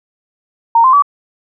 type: tone with pitch steps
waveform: sine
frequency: 923 / 1041 / 1146 Hz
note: A#5 / C6 / D6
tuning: -17 / -9 / -43 cents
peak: -5 dBFS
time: 0.75-1.023 s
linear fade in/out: 5 ms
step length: 91 ms
effects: none